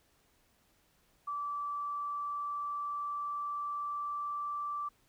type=tone with pitch glide; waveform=sine; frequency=1160 to 1168.1 Hz; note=D6 to D6; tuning=-22 to -10 cents; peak=-34 dBFS; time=1.27-4.89 s; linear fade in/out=10 ms; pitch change=+12 cents; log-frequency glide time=1.6-4.57 s; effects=pink hiss -70 dBFS RMS until 5.08 s